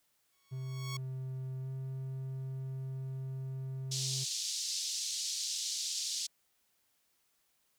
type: tone with exponential growth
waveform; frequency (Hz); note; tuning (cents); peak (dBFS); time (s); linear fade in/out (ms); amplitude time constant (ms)
10% pulse; 1108.7; C#6; 0; -30; 0.32-0.97; 5; 140
type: tone with pitch glide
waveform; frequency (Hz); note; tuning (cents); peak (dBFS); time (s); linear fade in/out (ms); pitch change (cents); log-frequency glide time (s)
triangle; 130.81 to 132.41; C3 to C3; 0 to +21; -35; 0.51-4.25; 20; +21; 1.61-1.68
type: band-pass noise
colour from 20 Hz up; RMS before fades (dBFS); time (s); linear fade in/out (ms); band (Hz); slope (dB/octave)
white; -37; 3.91-6.27; 10; 3900 to 6700; 24
effects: white hiss -75 dBFS RMS until 7.78 s